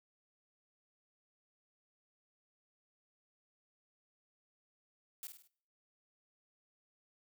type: noise with echo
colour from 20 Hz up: blue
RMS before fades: -45 dBFS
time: 5.23-5.27 s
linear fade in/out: 0 ms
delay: 51 ms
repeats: 4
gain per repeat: -6 dB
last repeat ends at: 5.474 s
effects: noise-tail reverb RT60 0.6 s tail -23 dB re dry